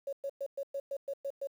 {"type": "tone bursts", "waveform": "sine", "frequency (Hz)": 554.4, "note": "C#5", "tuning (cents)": 0, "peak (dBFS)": -33, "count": 9, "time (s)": [0.07, 1.472], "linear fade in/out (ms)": 5, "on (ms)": 58, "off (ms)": 110, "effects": ["10-bit"]}